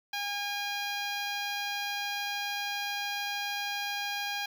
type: tone with notch filter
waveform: 10% pulse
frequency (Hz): 813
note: G#5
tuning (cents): -37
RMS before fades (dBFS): -34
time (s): 0.13-4.46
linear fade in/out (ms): 5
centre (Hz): 9600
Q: 0.9
effects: 10-bit